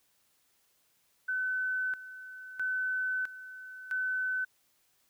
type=tone with tremolo; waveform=sine; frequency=1514 Hz; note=F#6; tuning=39 cents sharp; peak=-29 dBFS; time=1.28-4.45 s; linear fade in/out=10 ms; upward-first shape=square; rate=0.76 Hz; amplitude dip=80%; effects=white hiss -71 dBFS RMS until 5.09 s